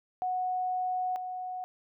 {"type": "tone pair in turn", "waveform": "sine", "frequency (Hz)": [736, 736], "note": ["F#5", "F#5"], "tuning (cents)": [-9, -9], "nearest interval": "unison", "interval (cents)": 0, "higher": "neither", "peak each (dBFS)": [-28, -34], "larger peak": "first", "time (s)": [[0.22, 1.16], [1.16, 1.64]], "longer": "first", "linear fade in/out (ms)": 0, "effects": []}